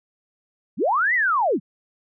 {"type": "linear two-way sweep", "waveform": "sine", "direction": "up then down", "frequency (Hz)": [136.1, 2044, 136.1], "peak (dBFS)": -17, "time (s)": [0.77, 1.6], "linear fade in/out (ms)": 50, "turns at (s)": 1.14, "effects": []}